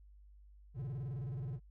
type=tone with vibrato; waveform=triangle; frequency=129.9 Hz; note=C3; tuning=12 cents flat; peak=-36 dBFS; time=0.74-1.6 s; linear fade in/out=50 ms; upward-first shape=square; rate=19 Hz; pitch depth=200 cents each way; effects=added 50 Hz sine -56 dBFS peak until 1.7 s